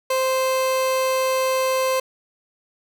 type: tone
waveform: 30% pulse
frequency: 522 Hz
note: C5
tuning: 4 cents flat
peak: -16 dBFS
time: 0.1-2 s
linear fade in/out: 5 ms
effects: none